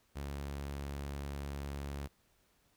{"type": "tone", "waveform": "sawtooth", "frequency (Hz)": 70.5, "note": "C#2", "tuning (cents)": 30, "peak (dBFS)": -35, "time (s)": [0.15, 2.08], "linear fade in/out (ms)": 20, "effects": ["pink hiss -72 dBFS RMS until 2.76 s"]}